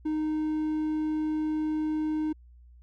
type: tone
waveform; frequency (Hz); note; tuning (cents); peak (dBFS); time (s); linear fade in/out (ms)
triangle; 309; D#4; -12; -24; 0.05-2.33; 10
effects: added 60 Hz sine -50 dBFS peak until 2.82 s